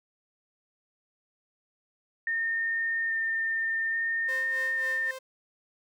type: tone with vibrato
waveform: sine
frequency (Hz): 1817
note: A#6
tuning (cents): -45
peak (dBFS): -26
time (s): 2.27-5.11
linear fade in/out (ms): 2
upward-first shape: square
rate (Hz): 0.6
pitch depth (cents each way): 8
type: tone with tremolo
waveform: sawtooth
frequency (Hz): 523.3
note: C5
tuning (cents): 0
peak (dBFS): -34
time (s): 4.28-5.19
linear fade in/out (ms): 10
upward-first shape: sine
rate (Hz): 3.7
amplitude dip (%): 70
effects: none